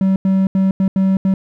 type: tone bursts at uneven times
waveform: triangle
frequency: 191.3 Hz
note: G3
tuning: 42 cents flat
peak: -9 dBFS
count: 6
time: 0.01-0.16 / 0.25-0.47 / 0.55-0.71 / 0.8-0.88 / 0.96-1.17 / 1.25-1.34 s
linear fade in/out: 2 ms
effects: none